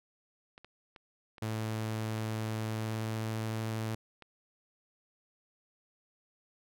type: clicks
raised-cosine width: 0.3 ms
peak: -34 dBFS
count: 9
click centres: 0.579 / 0.646 / 0.962 / 1.382 / 2.179 / 2.475 / 2.941 / 3.166 / 4.223 s
type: tone with pitch glide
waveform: sawtooth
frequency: 110 to 110.89 Hz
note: A2 to A2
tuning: 0 to +14 cents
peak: -29 dBFS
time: 1.42-3.95 s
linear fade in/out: 5 ms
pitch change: +14 cents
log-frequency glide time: 2.68-3.32 s
effects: none